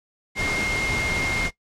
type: tone in noise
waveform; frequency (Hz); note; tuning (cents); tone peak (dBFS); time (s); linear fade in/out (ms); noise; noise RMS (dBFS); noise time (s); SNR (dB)
sine; 2129; C7; +30; -24; 0.35-1.51; 50; pink; -27; 0.35-1.51; 0
effects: noise-tail reverb RT60 0.1 s tail -18 dB re dry + low-pass 7000 Hz 12 dB/octave